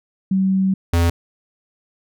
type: tone pair in turn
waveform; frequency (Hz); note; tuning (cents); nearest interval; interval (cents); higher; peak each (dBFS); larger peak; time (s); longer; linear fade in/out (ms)
sine / square; 190.8 / 84.99; G3 / F2; -47 / -47; octave + major second; 1400; first; -14; neither; 0.31-0.74 / 0.93-1.1; first; 5
effects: none